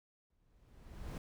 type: noise with exponential growth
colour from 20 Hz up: brown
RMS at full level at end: -39 dBFS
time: 0.3-1.18 s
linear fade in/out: 2 ms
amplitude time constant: 190 ms
effects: none